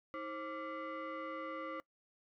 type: tone with frequency modulation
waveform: sine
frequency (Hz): 318.9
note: D#4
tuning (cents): +43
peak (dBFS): -39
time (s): 0.14-1.8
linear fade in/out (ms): 0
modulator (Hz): 851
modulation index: 1.6
effects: noise-tail reverb RT60 0.1 s tail -22 dB re dry + tanh soft clip ceiling -35 dBFS